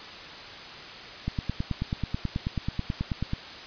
click train, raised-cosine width 5 ms, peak -15 dBFS, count 20, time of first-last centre 1.28-3.334 s, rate 9.25 Hz, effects white hiss -41 dBFS RMS until 3.66 s + resampled to 11025 Hz

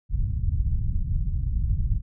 pink low-pass noise, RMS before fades -24 dBFS, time 0.09-2.02 s, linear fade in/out 50 ms, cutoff 120 Hz, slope 24 dB/octave, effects none

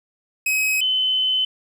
45% pulse / sine tone pair in turn, 2542 / 3042 Hz, D#7 / F#7, +36 / +47 cents, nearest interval minor third, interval 311 cents, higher second, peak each -18 / -17 dBFS, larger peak second, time 0.46-0.81 / 0.81-1.45 s, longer second, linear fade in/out 5 ms, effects 9-bit

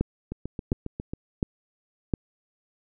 two click trains, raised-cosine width 3 ms, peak -10 / -19 dBFS, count 4 / 7, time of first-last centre 0.01-2.138 / 0.32-1.135 s, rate 1.41 / 7.36 Hz, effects none

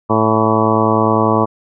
harmonic tone with a mistuned harmonic, 110 Hz, A2, in tune, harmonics 1 / 2 / 3 / 4 / 5 / 6 / 7 / 8 / 9 / 10, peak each -20 / -18 / -19 / -19 / -21 / -21 / -24 / -22 / -19 / -19 dBFS, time 0.09-1.46 s, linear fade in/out 20 ms, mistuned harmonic 10, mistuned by +51 cents, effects none

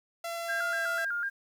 sawtooth tone with pitch glide, 677 to 669.2 Hz, E5 to E5, +46 to +26 cents, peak -30 dBFS, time 0.24-1.05 s, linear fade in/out 5 ms, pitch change -20 cents, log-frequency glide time 0.65-0.86 s
sine tone with vibrato, 1506 Hz, F#6, 30 cents sharp, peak -29 dBFS, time 0.48-1.3 s, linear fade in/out 20 ms, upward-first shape square, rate 4 Hz, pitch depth 110 cents each way
effects 10-bit

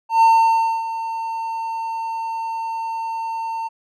triangle tone with ADSR envelope, 905 Hz, A5, 48 cents sharp, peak -7 dBFS, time 0.09-3.69 s, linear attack 130 ms, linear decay 610 ms, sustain -14 dB, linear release 23 ms, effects none

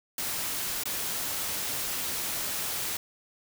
white noise with dropouts, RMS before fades -32 dBFS, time 0.18-2.97 s, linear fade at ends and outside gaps 2 ms, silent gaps 0.836-0.855 s, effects none

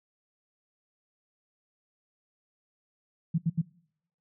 sine tone bursts, 164.81 Hz, E3, in tune, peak -22 dBFS, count 3, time 3.34-3.617 s, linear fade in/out 10 ms, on 43 ms, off 74 ms, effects noise-tail reverb RT60 0.7 s tail -24 dB re dry

